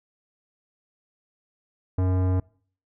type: tone with tanh clipping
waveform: sine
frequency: 92.5 Hz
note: F#2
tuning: in tune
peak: -22 dBFS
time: 1.98-2.4 s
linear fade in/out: 5 ms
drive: 18 dB
effects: noise-tail reverb RT60 0.5 s tail -24 dB re dry